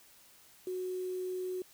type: tone with quantisation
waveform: sine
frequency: 367.9 Hz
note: F#4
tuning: 10 cents flat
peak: -34 dBFS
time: 0.67-1.62 s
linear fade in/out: 2 ms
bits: 9
effects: white hiss -60 dBFS RMS until 1.73 s